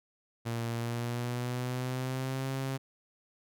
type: tone with pitch glide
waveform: sawtooth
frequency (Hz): 116.54 to 133.87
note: A#2 to C3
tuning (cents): 0 to +40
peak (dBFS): -28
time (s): 0.45-2.78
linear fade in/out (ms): 20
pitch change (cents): +240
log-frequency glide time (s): 0.74-2.5
effects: none